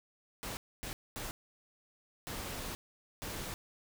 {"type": "noise bursts at uneven times", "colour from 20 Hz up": "pink", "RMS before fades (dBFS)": -41, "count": 5, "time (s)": [[0.43, 0.57], [0.83, 0.93], [1.16, 1.31], [2.27, 2.75], [3.22, 3.54]], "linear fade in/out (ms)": 0, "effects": []}